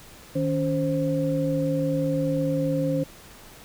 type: tone cluster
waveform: sine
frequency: 156 / 281 / 526 Hz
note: D#3 / C#4 / C5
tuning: +5 / +24 / +9 cents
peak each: -26 dBFS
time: 0.35-3.04 s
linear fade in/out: 10 ms
effects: pink hiss -47 dBFS RMS until 3.64 s